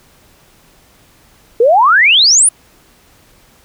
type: exponential sweep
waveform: sine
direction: up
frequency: 440 to 10290 Hz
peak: -5 dBFS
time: 1.6-2.49 s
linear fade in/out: 5 ms
effects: pink hiss -48 dBFS RMS until 3.64 s